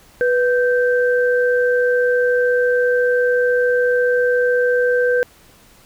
sine tone pair together, 492.1 / 1561 Hz, B4 / G6, -6 / -8 cents, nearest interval octave + minor sixth, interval 1998 cents, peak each -14 / -20 dBFS, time 0.21-5.23 s, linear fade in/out 0 ms, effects pink hiss -49 dBFS RMS until 5.85 s

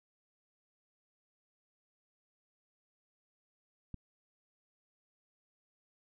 click, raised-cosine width 5 ms, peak -30 dBFS, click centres 3.943 s, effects none

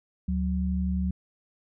sine tone pair together, 73.42 / 185 Hz, D2 / F#3, 0 / 0 cents, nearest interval octave + major third, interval 1600 cents, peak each -27 dBFS, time 0.28-1.11 s, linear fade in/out 5 ms, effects none

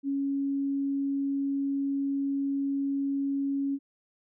sine tone, 277.2 Hz, C#4, in tune, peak -26 dBFS, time 0.03-3.79 s, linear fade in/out 50 ms, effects none

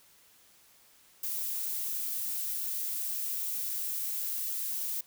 violet noise, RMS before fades -34 dBFS, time 1.23-5.01 s, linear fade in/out 5 ms, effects white hiss -61 dBFS RMS until 5.06 s

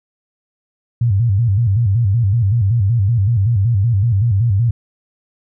sine tone with vibrato, 107.6 Hz, A2, 38 cents flat, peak -11 dBFS, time 1.01-4.71 s, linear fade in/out 5 ms, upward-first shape square, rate 5.3 Hz, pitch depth 170 cents each way, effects none

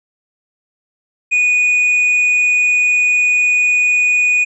sine tone with tanh clipping, 2469 Hz, D#7, 14 cents flat, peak -11 dBFS, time 1.31-4.45 s, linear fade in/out 20 ms, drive 3 dB, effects resampled to 24000 Hz

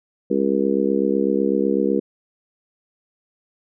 harmonic tone, 68 Hz, C#2, 33 cents flat, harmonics 3 / 4 / 5 / 6 / 7, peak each -23 / -23 / -23 / -23 / -23 dBFS, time 0.3-2 s, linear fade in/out 10 ms, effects none

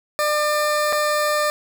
20% pulse tone with dropouts, 599 Hz, D5, 34 cents sharp, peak -13 dBFS, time 0.19-1.5 s, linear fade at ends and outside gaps 0 ms, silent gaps 0.925-0.929 s, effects none

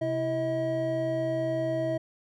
triangle tone cluster, 129.6 / 328.6 / 638 Hz, C3 / E4 / D#5, -16 / -5 / +43 cents, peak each -32 / -30 / -26 dBFS, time 0.01-1.98 s, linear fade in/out 10 ms, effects none

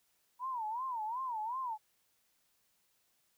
sine tone with vibrato, 950 Hz, A#5, 33 cents sharp, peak -35 dBFS, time 0.39-1.78 s, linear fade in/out 50 ms, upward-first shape sine, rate 2.7 Hz, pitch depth 190 cents each way, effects white hiss -75 dBFS RMS until 3.37 s

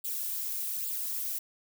violet noise with flanger, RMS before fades -34 dBFS, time 0.04-1.39 s, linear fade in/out 10 ms, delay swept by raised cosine 0.25 to 3.75 ms, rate 1.2 Hz, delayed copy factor +0.85, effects none

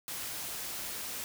white noise, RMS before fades -39 dBFS, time 0.08-1.24 s, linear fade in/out 0 ms, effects none

